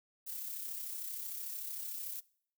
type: noise with amplitude modulation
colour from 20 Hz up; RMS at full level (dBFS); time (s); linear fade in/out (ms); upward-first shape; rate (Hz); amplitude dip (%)
violet; -40; 0.26-2.21; 20; sine; 33.3; 40
effects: noise-tail reverb RT60 0.6 s tail -23 dB re dry